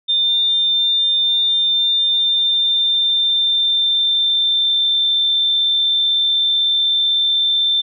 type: tone with pitch glide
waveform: sine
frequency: 3599 to 3562 Hz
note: A7 to A7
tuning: +38 to +21 cents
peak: -13 dBFS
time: 0.08-7.82 s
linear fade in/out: 20 ms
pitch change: -17 cents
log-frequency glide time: 1.98-5.2 s
effects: none